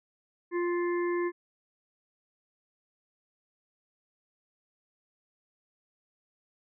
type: harmonic tone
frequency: 349.3 Hz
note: F4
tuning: in tune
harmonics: 1 / 3 / 5 / 6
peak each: -27 / -37 / -41 / -43 dBFS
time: 0.51-1.32 s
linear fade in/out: 50 ms
effects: none